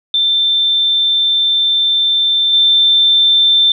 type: tone with level steps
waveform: sine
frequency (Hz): 3560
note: A7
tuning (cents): +20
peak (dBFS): -10 / -7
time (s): 0.14-3.72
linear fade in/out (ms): 2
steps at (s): 2.53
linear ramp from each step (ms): 5
effects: none